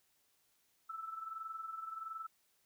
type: tone with amplitude modulation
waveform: sine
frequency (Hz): 1318.5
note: E6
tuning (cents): 0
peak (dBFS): -39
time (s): 0.89-2.27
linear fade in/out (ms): 10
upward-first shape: sine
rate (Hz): 21.4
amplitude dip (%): 65
effects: white hiss -75 dBFS RMS until 2.65 s